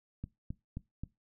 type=click train; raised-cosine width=5 ms; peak=-26 dBFS; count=4; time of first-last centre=0.24-1.036 s; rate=3.77 Hz; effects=noise-tail reverb RT60 0.2 s tail -20 dB re dry